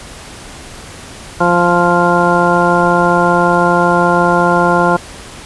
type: harmonic tone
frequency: 174.61 Hz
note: F3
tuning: in tune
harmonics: 1 / 2 / 3 / 4 / 5 / 6 / 8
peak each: -16 / -16 / -16 / -16 / -16 / -16 / -16 dBFS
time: 1.4-4.97 s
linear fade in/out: 10 ms
effects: pink hiss -32 dBFS RMS until 5.45 s + resampled to 24000 Hz